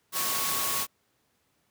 sine tone in noise, 1108.7 Hz, C#6, in tune, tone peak -35 dBFS, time 0.12-0.87 s, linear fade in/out 50 ms, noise white, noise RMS -29 dBFS, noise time 0.12-0.87 s, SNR -9 dB, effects pink hiss -71 dBFS RMS until 1.7 s + high-pass 100 Hz 12 dB/octave

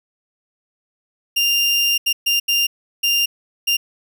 30% pulse tone bursts at uneven times, 2794 Hz, F7, in tune, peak -12 dBFS, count 6, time 1.36-1.98 / 2.06-2.13 / 2.26-2.4 / 2.48-2.67 / 3.03-3.26 / 3.67-3.77 s, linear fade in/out 10 ms, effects none

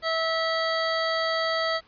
harmonic tone, 651 Hz, E5, 22 cents flat, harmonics 1 / 2 / 3 / 5 / 6 / 7, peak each -27 / -29 / -30 / -35 / -38 / -32 dBFS, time 0.02-1.81 s, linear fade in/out 50 ms, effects pink hiss -58 dBFS RMS until 1.87 s + resampled to 11025 Hz

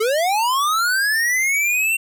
square linear sweep, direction up, 415.3 to 2738 Hz, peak -17 dBFS, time 0-1.97 s, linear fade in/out 10 ms, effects none

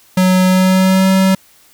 square tone with pitch glide, 185 to 190.2 Hz, F#3 to F#3, 0 to +48 cents, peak -9 dBFS, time 0.17-1.35 s, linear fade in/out 5 ms, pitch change +48 cents, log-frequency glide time 0.47-1.07 s, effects white hiss -48 dBFS RMS until 1.73 s

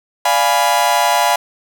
40% pulse chord, D diminished seventh, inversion none, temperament equal, 587.3 / 698.5 / 830.6 / 987.8 Hz, D5 / F5 / Ab5 / Cb6, 0 / 0 / 0 / 0 cents, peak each -21 / -16 / -16 / -16 dBFS, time 0.25-1.36 s, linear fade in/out 5 ms, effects none

